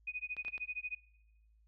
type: tone with tremolo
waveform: sine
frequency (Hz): 2489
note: D#7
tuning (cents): 0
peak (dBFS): -35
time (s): 0.07-0.95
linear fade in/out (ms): 5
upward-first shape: sine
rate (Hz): 13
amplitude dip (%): 95
type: clicks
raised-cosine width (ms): 0.3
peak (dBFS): -35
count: 4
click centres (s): 0.367 / 0.449 / 0.482 / 0.579
effects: noise-tail reverb RT60 1.0 s tail -22 dB re dry + added 54 Hz sine -64 dBFS peak until 1.67 s